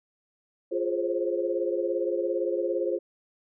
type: chord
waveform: sine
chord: Db major seventh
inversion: first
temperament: equal with one note detuned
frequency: 349.2 / 415.3 / 523.3 / 540.8 Hz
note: F4 / Ab4 / C5 / Db5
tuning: 0 / 0 / 0 / -43 cents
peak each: -29 / -31 / -30 / -33 dBFS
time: 0.71-2.99 s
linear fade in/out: 20 ms
effects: none